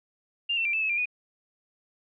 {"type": "tone with pitch steps", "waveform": "sine", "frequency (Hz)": [2797, 2690, 2362, 2631, 2586, 2382, 2470], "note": ["F7", "E7", "D7", "E7", "E7", "D7", "D#7"], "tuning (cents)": [2, 34, 9, -4, -34, 24, -13], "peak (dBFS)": -24, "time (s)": [0.49, 1.057], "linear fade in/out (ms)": 10, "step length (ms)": 81, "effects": []}